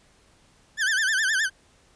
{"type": "tone with vibrato", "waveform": "40% pulse", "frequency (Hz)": 1648, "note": "G#6", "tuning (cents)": -14, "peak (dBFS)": -20, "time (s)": [0.77, 1.5], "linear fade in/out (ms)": 50, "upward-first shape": "sine", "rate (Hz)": 9.6, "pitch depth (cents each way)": 160, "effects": ["pink hiss -59 dBFS RMS until 1.95 s", "resampled to 22050 Hz"]}